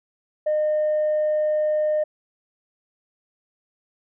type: tone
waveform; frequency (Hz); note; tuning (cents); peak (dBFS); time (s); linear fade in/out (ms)
sine; 610; D#5; -34; -17; 0.46-2.04; 10
effects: tanh soft clip ceiling -16 dBFS